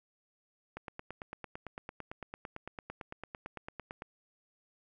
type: click train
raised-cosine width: 0.5 ms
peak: -26 dBFS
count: 30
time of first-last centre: 0.77-4.021 s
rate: 8.92 Hz
effects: none